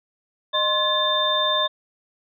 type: tone cluster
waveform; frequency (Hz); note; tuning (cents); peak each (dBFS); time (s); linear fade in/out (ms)
sine; 613 / 1057 / 1716 / 3590; D#5 / C6 / A6 / A7; -26 / +17 / -44 / +34; -25 / -24 / -30 / -21; 0.53-1.68; 20
effects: none